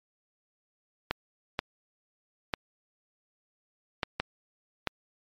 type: clicks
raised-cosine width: 0.3 ms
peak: -11 dBFS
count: 6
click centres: 1.11 / 1.591 / 2.538 / 4.032 / 4.2 / 4.873 s
effects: MP3 64 kbps